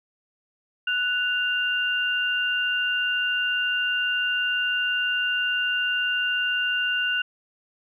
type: tone pair together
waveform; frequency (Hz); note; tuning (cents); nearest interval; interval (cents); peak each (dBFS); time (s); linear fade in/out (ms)
sine; 1480.1 / 2794; F#6 / F7; 0 / 0; major seventh; 1100; -24 / -25; 0.87-7.22; 5
effects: none